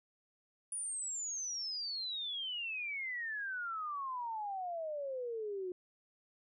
sine exponential sweep, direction down, 9810 to 356.2 Hz, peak -37 dBFS, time 0.72-5.72 s, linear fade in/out 2 ms, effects none

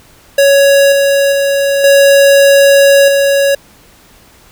square tone with level steps, 557 Hz, C#5, 8 cents sharp, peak -5 / -8 / -10 / -4 / -8 dBFS, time 0.38-3.55 s, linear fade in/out 5 ms, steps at 0.92 / 1.32 / 1.84 / 3.08 s, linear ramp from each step 2 ms, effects pink hiss -43 dBFS RMS until 4.51 s

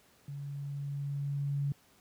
sine tone with level ramp, 141.5 Hz, C#3, 36 cents sharp, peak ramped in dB -38 to -28 dBFS, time 0.28-1.72 s, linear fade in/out 2 ms, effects pink hiss -64 dBFS RMS until 2 s + high-pass 80 Hz 12 dB/octave

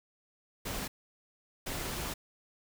pink noise bursts at uneven times, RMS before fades -37 dBFS, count 2, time 0.65-0.88 / 1.66-2.14 s, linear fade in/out 10 ms, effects none

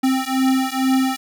square beating tone pair, 261.6 / 263.8 Hz, C4 / C4, 0 / +14 cents, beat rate 2.2 Hz, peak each -20 dBFS, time 0.03-1.17 s, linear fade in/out 10 ms, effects none

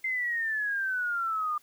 sine exponential sweep, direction down, 2093 to 1200 Hz, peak -27 dBFS, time 0.04-1.58 s, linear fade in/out 5 ms, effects white hiss -62 dBFS RMS until 1.62 s

